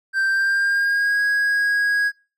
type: tone with pitch glide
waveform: triangle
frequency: 1568 to 1649.8 Hz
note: G6 to G#6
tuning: 0 to -12 cents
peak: -15 dBFS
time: 0.13-2.12 s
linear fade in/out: 50 ms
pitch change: +88 cents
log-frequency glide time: 0.26-1.21 s
effects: noise-tail reverb RT60 0.4 s tail -25 dB re dry